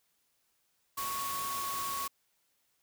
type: tone in noise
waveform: sine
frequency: 1108.7 Hz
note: C#6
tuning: in tune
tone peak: -35 dBFS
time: 0.97-2.08 s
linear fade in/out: 10 ms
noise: white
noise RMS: -39 dBFS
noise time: 0.97-2.08 s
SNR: +1 dB
effects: white hiss -75 dBFS RMS until 2.82 s